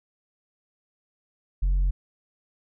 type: tone with tanh clipping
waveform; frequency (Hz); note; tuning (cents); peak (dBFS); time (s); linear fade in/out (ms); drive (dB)
sine; 45.2; F#1; -40; -20; 1.62-1.91; 10; 2
effects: none